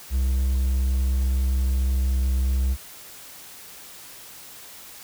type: tone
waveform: triangle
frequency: 64.9 Hz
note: C2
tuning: 13 cents flat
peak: -17 dBFS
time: 0.1-2.77 s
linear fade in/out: 50 ms
effects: white hiss -43 dBFS RMS until 5.03 s